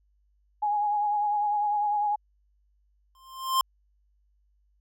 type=tone with vibrato; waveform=sine; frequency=830.6 Hz; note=G#5; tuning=in tune; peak=-23 dBFS; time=0.62-2.16 s; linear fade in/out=10 ms; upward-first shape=triangle; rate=10 Hz; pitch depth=37 cents each way
type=tone with exponential growth; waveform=square; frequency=1051 Hz; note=C6; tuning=7 cents sharp; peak=-19 dBFS; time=3.15-3.61 s; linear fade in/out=1 ms; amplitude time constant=99 ms
effects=added 50 Hz sine -64 dBFS peak until 4.8 s